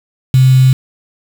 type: tone with quantisation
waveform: sine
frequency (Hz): 130.3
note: C3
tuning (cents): -7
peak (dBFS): -4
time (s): 0.34-0.73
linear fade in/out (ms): 2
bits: 4
effects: none